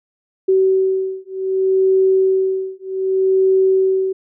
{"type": "beating tone pair", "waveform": "sine", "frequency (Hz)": [380, 380.65], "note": ["F#4", "F#4"], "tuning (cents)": [46, 49], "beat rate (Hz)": 0.65, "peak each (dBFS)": [-16, -16], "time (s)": [0.48, 4.13], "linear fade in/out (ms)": 10, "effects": []}